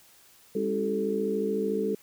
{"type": "tone cluster", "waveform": "sine", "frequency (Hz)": [202.5, 274.9, 327.1, 384.4, 438.3], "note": ["G#3", "C#4", "E4", "G4", "A4"], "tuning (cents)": [-43, -14, -13, -34, -7], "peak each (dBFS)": [-31, -36, -37, -33, -28], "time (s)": [0.55, 1.95], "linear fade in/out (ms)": 5, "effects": ["white hiss -57 dBFS RMS until 2.02 s"]}